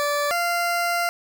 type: tone pair in turn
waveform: 20% pulse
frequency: 581 / 693.1 Hz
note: D5 / F5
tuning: -19 / -13 cents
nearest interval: minor third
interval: 306 cents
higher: second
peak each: -16 dBFS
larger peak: neither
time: 0-0.31 / 0.31-1.09 s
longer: second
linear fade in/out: 0 ms
effects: none